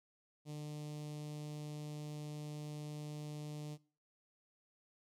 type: tone with notch filter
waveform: sawtooth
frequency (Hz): 149.7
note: D3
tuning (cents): +33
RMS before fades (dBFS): -45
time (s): 0.45-3.78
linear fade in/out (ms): 50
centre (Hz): 1500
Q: 0.5
effects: noise-tail reverb RT60 0.4 s tail -20 dB re dry + low-pass 11000 Hz 12 dB/octave